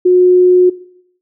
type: tone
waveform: sine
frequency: 362.6 Hz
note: F#4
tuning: 35 cents flat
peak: -5 dBFS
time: 0.05-0.7 s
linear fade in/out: 10 ms
effects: noise-tail reverb RT60 0.7 s tail -19 dB re dry